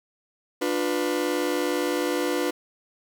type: chord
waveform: 40% pulse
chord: B diminished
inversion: first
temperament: just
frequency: 296.3 / 355.6 / 493.9 Hz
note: D4 / F4 / B4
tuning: +15 / +31 / 0 cents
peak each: -27 dBFS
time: 0.61-2.51 s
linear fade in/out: 10 ms
effects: none